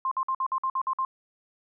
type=tone bursts; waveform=sine; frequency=1054 Hz; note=C6; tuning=12 cents sharp; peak=-24 dBFS; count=9; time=0.05-1.05 s; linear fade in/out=2 ms; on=64 ms; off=53 ms; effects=none